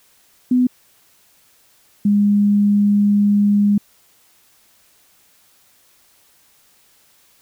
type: tone pair in turn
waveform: sine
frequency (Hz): 250.4 / 204.5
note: B3 / G#3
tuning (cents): +24 / -26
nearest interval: major third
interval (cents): 350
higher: first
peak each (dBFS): -11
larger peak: neither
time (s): 0.51-0.67 / 2.05-3.78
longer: second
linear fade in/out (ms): 5
effects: white hiss -55 dBFS RMS until 7.41 s